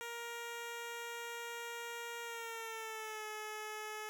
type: tone with pitch glide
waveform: 10% pulse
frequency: 469.7 to 428.2 Hz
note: A#4 to A4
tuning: +13 to -47 cents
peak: -34 dBFS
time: 0.01-4.09 s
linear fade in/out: 0 ms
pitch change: -160 cents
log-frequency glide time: 2.23-3.25 s
effects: none